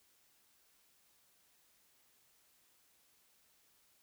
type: silence
effects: white hiss -71 dBFS RMS until 4.02 s